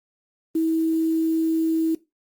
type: tone with quantisation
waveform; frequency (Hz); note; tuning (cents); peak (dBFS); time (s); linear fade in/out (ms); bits
sine; 323.3; E4; -34; -18; 0.55-1.95; 5; 7
effects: noise-tail reverb RT60 0.2 s tail -17 dB re dry + Opus 32 kbps